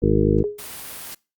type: harmonic tone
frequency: 51.91 Hz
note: G#1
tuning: in tune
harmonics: 1 / 2 / 3 / 4 / 6 / 7 / 8 / 9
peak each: -23 / -23 / -23 / -23 / -23 / -23 / -23 / -23 dBFS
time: 0.02-0.43 s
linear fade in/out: 10 ms
type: tone with exponential decay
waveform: sine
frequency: 415.3 Hz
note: G#4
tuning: in tune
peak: -18 dBFS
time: 0.44-0.69 s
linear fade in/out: 1 ms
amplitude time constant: 54 ms
type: noise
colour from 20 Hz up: white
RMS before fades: -35 dBFS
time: 0.58-1.15 s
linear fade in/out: 10 ms
effects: noise-tail reverb RT60 0.3 s tail -24 dB re dry + Opus 48 kbps